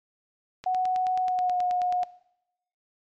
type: click train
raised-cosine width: 0.2 ms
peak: -22 dBFS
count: 14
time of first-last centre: 0.64-2.032 s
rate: 9.34 Hz
type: tone with pitch glide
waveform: sine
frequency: 740 to 722.3 Hz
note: F#5 to F#5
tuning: 0 to -42 cents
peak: -22 dBFS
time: 0.66-2.04 s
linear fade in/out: 5 ms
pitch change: -42 cents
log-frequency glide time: 1.22-1.58 s
effects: noise-tail reverb RT60 0.8 s tail -19 dB re dry + MP3 96 kbps